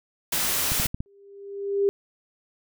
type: noise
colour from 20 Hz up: white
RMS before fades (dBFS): -25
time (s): 0.32-0.87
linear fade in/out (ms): 5
type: clicks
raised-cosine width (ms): 5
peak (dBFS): -17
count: 5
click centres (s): 0.719 / 0.799 / 0.858 / 0.945 / 1.005
type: tone with exponential growth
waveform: sine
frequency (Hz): 399.3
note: G4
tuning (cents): +32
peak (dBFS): -16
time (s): 1.06-1.89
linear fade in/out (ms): 0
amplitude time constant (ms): 180
effects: none